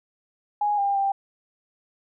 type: tone with pitch steps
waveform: sine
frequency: 829 / 800 / 789 Hz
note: G#5 / G5 / G5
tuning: -3 / +35 / +11 cents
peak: -20 dBFS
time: 0.61-1.12 s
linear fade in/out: 5 ms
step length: 170 ms
effects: none